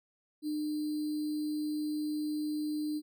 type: tone with sample-and-hold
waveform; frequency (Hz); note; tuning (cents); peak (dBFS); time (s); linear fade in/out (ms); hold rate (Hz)
sine; 302.3; D#4; -50; -31; 0.42-3.02; 50; 4410
effects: none